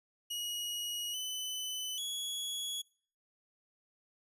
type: tone with pitch steps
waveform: sawtooth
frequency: 2898 / 3016 / 3358 Hz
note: F#7 / F#7 / G#7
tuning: -37 / +32 / +18 cents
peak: -33 dBFS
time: 0.3-2.82 s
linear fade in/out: 10 ms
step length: 840 ms
effects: noise-tail reverb RT60 0.5 s tail -25 dB re dry + resampled to 32000 Hz